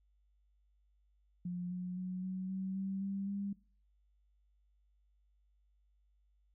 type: tone with pitch steps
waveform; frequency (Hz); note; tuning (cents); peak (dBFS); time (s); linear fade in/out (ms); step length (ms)
sine; 177.6 / 180.6 / 183.65 / 186.75 / 189.91 / 193.12 / 196.38 / 199.7; F3 / F#3 / F#3 / F#3 / F#3 / G3 / G3 / G3; +29 / -42 / -13 / +16 / +45 / -26 / +3 / +32; -36; 1.45-3.53; 5; 260
effects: noise-tail reverb RT60 0.4 s tail -21 dB re dry + added 50 Hz sine -69 dBFS peak until 6.54 s